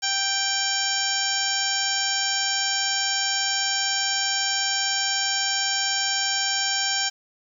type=harmonic tone with a mistuned harmonic; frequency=784 Hz; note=G5; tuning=in tune; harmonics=1 / 2 / 3 / 4 / 5 / 6 / 7 / 8 / 9; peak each=-32 / -29 / -34 / -29 / -35 / -32 / -27 / -33 / -31 dBFS; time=0.02-7.1 s; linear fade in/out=20 ms; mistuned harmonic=8; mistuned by=+69 cents; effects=9-bit